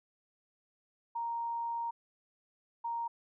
sine tone bursts at uneven times, 932.3 Hz, A#5, in tune, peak -33 dBFS, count 2, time 1.15-1.91 / 2.84-3.08 s, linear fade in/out 10 ms, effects none

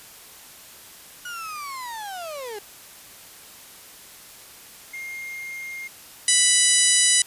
35% pulse linear sweep, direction down, 1461 to 396.2 Hz, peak -30 dBFS, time 1.25-2.59 s, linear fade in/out 5 ms
triangle tone, 2124 Hz, C7, 25 cents sharp, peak -30 dBFS, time 4.93-5.88 s, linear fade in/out 10 ms
harmonic tone, 987.8 Hz, B5, in tune, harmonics 2 / 3 / 4 / 5 / 6 / 7 / 8 / 9 / 10, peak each -26 / -26 / -25 / -28 / -25 / -25 / -25 / -22 / -22 dBFS, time 6.28-7.22 s, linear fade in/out 2 ms
effects white hiss -45 dBFS RMS until 7.26 s + resampled to 32000 Hz

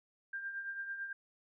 sine tone with tremolo, 1592 Hz, G6, 26 cents sharp, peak -36 dBFS, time 0.33-1.13 s, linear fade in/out 5 ms, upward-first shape triangle, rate 9 Hz, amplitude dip 60%, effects none

